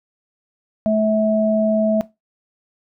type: tone pair together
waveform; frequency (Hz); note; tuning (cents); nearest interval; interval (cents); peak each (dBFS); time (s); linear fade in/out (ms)
sine; 216.6 / 649; A3 / E5; -27 / -27; octave + perfect fifth; 1900; -17; 0.86-2.01; 0
effects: noise-tail reverb RT60 0.2 s tail -18 dB re dry